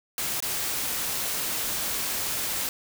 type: noise with dropouts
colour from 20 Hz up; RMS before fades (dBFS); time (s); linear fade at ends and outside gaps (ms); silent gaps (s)
white; -29; 0.18-2.69; 1; 0.403-0.424
effects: none